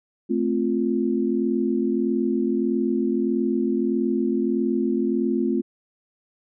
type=chord; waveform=sine; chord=F major; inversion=first; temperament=equal; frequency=220 / 261.6 / 349.2 Hz; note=A3 / C4 / F4; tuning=0 / 0 / 0 cents; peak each=-24 dBFS; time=0.29-5.62 s; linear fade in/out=20 ms; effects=none